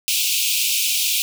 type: high-pass noise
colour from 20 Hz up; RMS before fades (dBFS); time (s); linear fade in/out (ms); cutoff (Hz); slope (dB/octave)
pink; -20; 0.08-1.22; 0; 2400; 96
effects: none